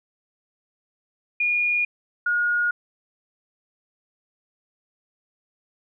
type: tone pair in turn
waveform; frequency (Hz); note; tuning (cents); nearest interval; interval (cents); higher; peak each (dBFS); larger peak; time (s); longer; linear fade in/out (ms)
sine; 2435 / 1437; D#7 / F6; -38 / +49; major sixth; 913; first; -19; neither; 1.4-1.85 / 2.26-2.71; neither; 5
effects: none